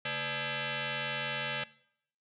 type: tone with frequency modulation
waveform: sine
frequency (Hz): 502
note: B4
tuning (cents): +28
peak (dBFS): -32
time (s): 0.05-1.64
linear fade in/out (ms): 5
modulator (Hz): 363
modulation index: 7.9
effects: noise-tail reverb RT60 0.7 s tail -21 dB re dry